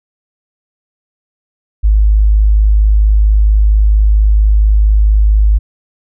sine tone, 52.2 Hz, G#1, 10 cents sharp, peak -5 dBFS, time 1.83-5.59 s, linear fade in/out 20 ms, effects none

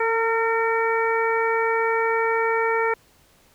harmonic tone with a mistuned harmonic, 455.8 Hz, A#4, 39 cents flat, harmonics 1 / 2 / 3 / 4 / 5, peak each -22 / -25 / -27 / -28 / -29 dBFS, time 0-2.94 s, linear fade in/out 5 ms, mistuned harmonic 1, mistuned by -16 cents, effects pink hiss -57 dBFS RMS until 3.54 s

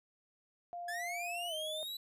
sine tone with pitch glide, 698.5 to 622.3 Hz, F5 to D#5, 0 to 0 cents, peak -40 dBFS, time 0.73-1.83 s, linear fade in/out 0 ms, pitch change -200 cents, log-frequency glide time 1.48-1.54 s
45% pulse linear sweep, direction up, 1680 to 3991 Hz, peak -39 dBFS, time 0.88-1.97 s, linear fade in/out 5 ms
effects resampled to 32000 Hz

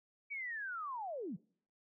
sine linear sweep, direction down, 2299 to 140 Hz, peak -39 dBFS, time 0.3-1.37 s, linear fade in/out 20 ms, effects noise-tail reverb RT60 0.6 s tail -26 dB re dry

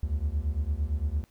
triangle beating tone pair, 69.3 / 78.1 Hz, C#2 / D#2, 0 / +7 cents, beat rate 8.8 Hz, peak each -27 dBFS, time 0.03-1.24 s, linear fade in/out 0 ms, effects pink hiss -66 dBFS RMS until 1.3 s

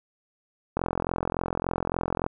click train, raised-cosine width 1 ms, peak -12 dBFS, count 66, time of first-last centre 0.77-2.264 s, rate 43.5 Hz, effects none

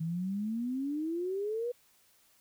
sine exponential sweep, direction up, 158 to 493.9 Hz, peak -31 dBFS, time 0-1.72 s, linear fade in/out 10 ms, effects white hiss -66 dBFS RMS until 2.4 s

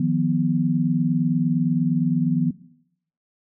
sine tone cluster, 157.5 / 177.3 / 246.1 Hz, D#3 / F3 / B3, +21 / +26 / -6 cents, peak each -22 dBFS, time 0-2.51 s, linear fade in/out 5 ms, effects noise-tail reverb RT60 0.7 s tail -17 dB re dry

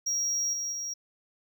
triangle tone with level steps, 5650 Hz, F8, 19 cents sharp, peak -25 / -29 / -31 dBFS, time 0.06-0.94 s, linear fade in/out 10 ms, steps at 0.53 / 0.72 s, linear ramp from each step 5 ms, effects none

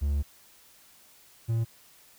triangle tone pair in turn, 71.5 / 114.22 Hz, D2 / A#2, -46 / -35 cents, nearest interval minor sixth, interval 811 cents, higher second, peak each -22 / -22 dBFS, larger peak neither, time 0.01-0.23 / 1.48-1.65 s, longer first, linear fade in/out 20 ms, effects white hiss -57 dBFS RMS until 2.18 s

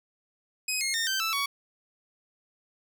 15% pulse tone with pitch steps, 2524 / 2147 / 1826.5 / 1553.7 / 1321.7 / 1124.3 Hz, D#7 / C7 / A#6 / G6 / E6 / C#6, +24 / +44 / -36 / -16 / +4 / +24 cents, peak -20 dBFS, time 0.68-1.46 s, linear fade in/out 5 ms, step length 130 ms, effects none

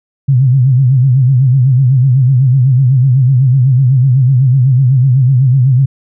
sine tone with vibrato, 129.9 Hz, C3, 12 cents flat, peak -5 dBFS, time 0.28-5.86 s, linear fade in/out 10 ms, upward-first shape sine, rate 8 Hz, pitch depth 120 cents each way, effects none

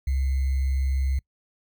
sine tone with sample-and-hold, 66.8 Hz, C2, 36 cents sharp, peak -21 dBFS, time 0.07-1.19 s, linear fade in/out 5 ms, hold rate 2100 Hz, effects noise-tail reverb RT60 0.1 s tail -25 dB re dry

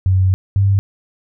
sine tone pair in turn, 93.9 / 98.61 Hz, F#2 / G2, +26 / +11 cents, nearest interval minor second, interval 85 cents, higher second, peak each -10 dBFS, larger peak neither, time 0.06-0.34 / 0.56-0.79 s, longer first, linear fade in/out 0 ms, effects none

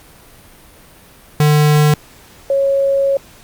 square / sine tone pair in turn, 150 / 550.5 Hz, D3 / C#5, +37 / -12 cents, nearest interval octave + major seventh, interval 2251 cents, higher second, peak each -9 / -11 dBFS, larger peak first, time 1.4-1.94 / 2.5-3.17 s, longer second, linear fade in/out 2 ms, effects pink hiss -43 dBFS RMS until 3.43 s + Opus 48 kbps

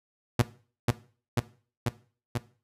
sawtooth tone with echo, 120 Hz, B2, 49 cents flat, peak -14 dBFS, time 0.39-0.42 s, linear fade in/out 5 ms, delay 490 ms, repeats 4, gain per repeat -2 dB, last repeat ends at 2.38 s, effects noise-tail reverb RT60 0.4 s tail -17 dB re dry + resampled to 32000 Hz

